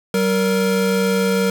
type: tone pair together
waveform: square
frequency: 190.87 / 466.2 Hz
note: G3 / A#4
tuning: -46 / 0 cents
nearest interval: octave + minor third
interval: 1546 cents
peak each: -19 dBFS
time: 0.14-1.5 s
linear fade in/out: 2 ms
effects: none